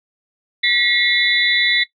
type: tone cluster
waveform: sine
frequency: 1939 / 2146 / 3528 / 3944 Hz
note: B6 / C7 / A7 / B7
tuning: -32 / +43 / +4 / -3 cents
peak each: -19 dBFS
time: 0.63-1.84 s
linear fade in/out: 10 ms
effects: noise-tail reverb RT60 0.1 s tail -17 dB re dry